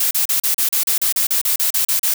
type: noise bursts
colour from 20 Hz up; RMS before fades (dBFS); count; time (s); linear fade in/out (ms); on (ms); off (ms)
blue; -17; 15; 0-2.14; 5; 110; 35
effects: none